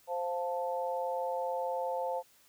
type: chord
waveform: sine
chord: F major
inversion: second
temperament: equal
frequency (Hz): 523.3 / 698.5 / 880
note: C5 / F5 / A5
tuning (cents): 0 / 0 / 0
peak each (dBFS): -34 / -38 / -36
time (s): 0.07-2.23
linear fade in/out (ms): 50
effects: white hiss -64 dBFS RMS until 2.48 s